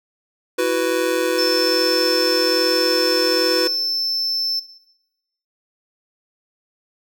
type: chord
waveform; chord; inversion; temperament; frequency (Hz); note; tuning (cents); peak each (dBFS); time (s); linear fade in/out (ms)
square; E suspended second; none; just; 329.6 / 370.8 / 494.4; E4 / F#4 / B4; 0 / +4 / +2; -25 / -22 / -20; 0.58-3.68; 10
type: tone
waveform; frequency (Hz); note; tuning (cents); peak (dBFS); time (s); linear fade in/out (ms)
triangle; 5310; E8; +12; -17; 1.38-4.6; 10
effects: noise-tail reverb RT60 0.9 s tail -18 dB re dry